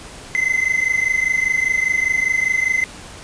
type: tone pair together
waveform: triangle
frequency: 2040 / 2065 Hz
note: C7 / C7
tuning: -44 / -23 cents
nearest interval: unison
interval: 21 cents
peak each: -17 dBFS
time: 0.35-2.84 s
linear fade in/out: 0 ms
effects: pink hiss -37 dBFS RMS until 3.23 s + resampled to 22050 Hz